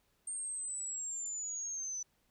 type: linear sweep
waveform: sine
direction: down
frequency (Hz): 8720 to 5970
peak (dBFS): -37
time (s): 0.27-2.03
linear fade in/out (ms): 5
effects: pink hiss -75 dBFS RMS until 2.3 s